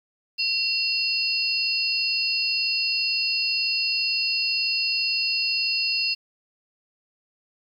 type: tone cluster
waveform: sine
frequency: 2734 / 4377 / 4979 Hz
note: F7 / C#8 / D#8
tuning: -37 / -23 / 0 cents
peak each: -26 dBFS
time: 0.38-6.15 s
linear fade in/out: 20 ms
effects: 9-bit